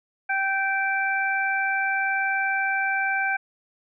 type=harmonic tone; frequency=779 Hz; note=G5; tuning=11 cents flat; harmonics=1 / 2 / 3; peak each=-27 / -24 / -28 dBFS; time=0.29-3.37 s; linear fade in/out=10 ms; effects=none